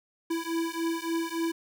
square beating tone pair, 329.6 / 333.1 Hz, E4 / E4, 0 / +18 cents, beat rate 3.5 Hz, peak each -32 / -32 dBFS, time 0.3-1.52 s, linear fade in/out 10 ms, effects none

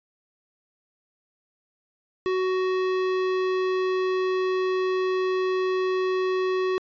sine tone with hard clipping, 372.6 Hz, F#4, 12 cents sharp, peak -24 dBFS, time 2.26-6.78 s, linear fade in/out 0 ms, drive 16 dB, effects resampled to 16000 Hz

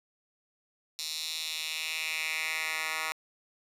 10% pulse tone with high-pass filter sweep, 158.3 Hz, D#3, 30 cents sharp, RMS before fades -34 dBFS, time 0.99-3.12 s, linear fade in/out 0 ms, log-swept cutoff 4400 to 1500 Hz, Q 2.5, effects resampled to 32000 Hz

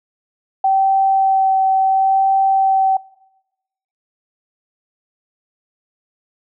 sine tone with vibrato, 771 Hz, G5, 29 cents flat, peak -11 dBFS, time 0.64-2.97 s, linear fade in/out 5 ms, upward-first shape sine, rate 0.72 Hz, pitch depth 10 cents each way, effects noise-tail reverb RT60 1.0 s tail -24 dB re dry

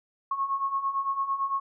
sine beating tone pair, 1088 / 1096.9 Hz, C#6 / C#6, -33 / -19 cents, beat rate 8.9 Hz, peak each -32 / -27 dBFS, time 0.31-1.6 s, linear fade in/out 5 ms, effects none

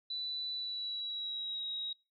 sine tone with pitch glide, 3976 to 3812 Hz, B7 to A#7, +11 to +38 cents, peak -36 dBFS, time 0.1-1.93 s, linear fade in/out 5 ms, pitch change -73 cents, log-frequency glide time 0.53-1.66 s, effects noise-tail reverb RT60 0.3 s tail -25 dB re dry

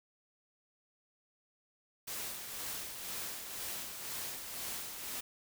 white noise with tremolo, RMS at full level -40 dBFS, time 2.07-5.21 s, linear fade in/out 10 ms, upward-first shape sine, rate 2 Hz, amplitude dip 45%, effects none

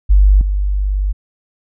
sine tone with level steps, 49.13 Hz, G1, 5 cents sharp, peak -5 / -13 dBFS, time 0.09-1.13 s, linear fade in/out 20 ms, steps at 0.41 s, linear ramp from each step 2 ms, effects none

